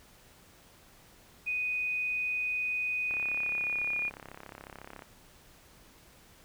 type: tone with pitch glide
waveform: sine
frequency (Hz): 2489 to 2439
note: D#7 to D#7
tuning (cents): 0 to -35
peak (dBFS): -29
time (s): 1.46-4.1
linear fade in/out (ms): 20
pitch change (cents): -35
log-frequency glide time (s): 3.05-3.97
type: click train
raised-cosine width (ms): 0.5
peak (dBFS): -29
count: 66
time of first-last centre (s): 3.11-5.022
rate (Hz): 34
effects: pink hiss -58 dBFS RMS until 6.44 s